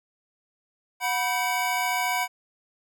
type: tone cluster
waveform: square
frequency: 731 / 981 / 1549 / 2267 Hz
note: F#5 / B5 / G6 / C#7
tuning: -21 / -12 / -21 / +38 cents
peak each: -29 / -29 / -35 / -30 dBFS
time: 1-2.28 s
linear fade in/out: 50 ms
effects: none